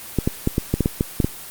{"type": "clicks", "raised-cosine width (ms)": 3, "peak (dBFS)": -4, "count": 10, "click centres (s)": [0.187, 0.275, 0.474, 0.581, 0.74, 0.807, 0.859, 1.009, 1.202, 1.245], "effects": ["white hiss -36 dBFS RMS until 1.5 s", "Opus 24 kbps"]}